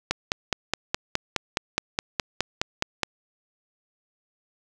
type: click train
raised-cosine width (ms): 0.2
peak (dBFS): -5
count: 15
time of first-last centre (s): 0.11-3.033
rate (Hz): 4.79
effects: none